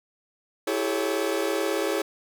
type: chord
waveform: 40% pulse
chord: A dominant seventh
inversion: second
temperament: equal with one note detuned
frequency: 329.6 / 392 / 430.2 / 554.4 Hz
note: E4 / G4 / A4 / C#5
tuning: 0 / 0 / -39 / 0 cents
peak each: -29 dBFS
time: 0.67-2.02 s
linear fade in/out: 5 ms
effects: none